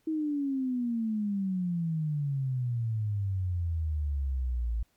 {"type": "exponential sweep", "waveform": "sine", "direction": "down", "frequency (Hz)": [320.9, 55], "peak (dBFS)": -27, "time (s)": [0.07, 4.83], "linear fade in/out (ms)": 5, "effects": ["pink hiss -71 dBFS RMS until 4.96 s", "MP3 96 kbps"]}